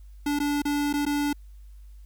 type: tone with dropouts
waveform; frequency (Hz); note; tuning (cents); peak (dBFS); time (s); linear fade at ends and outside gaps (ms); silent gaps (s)
square; 290; D4; -22; -24; 0.26-1.33; 5; 0.39-0.4 / 0.62-0.652 / 0.929-0.937 / 1.053-1.063
effects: added 50 Hz sine -43 dBFS peak until 2.05 s + white hiss -68 dBFS RMS until 2.05 s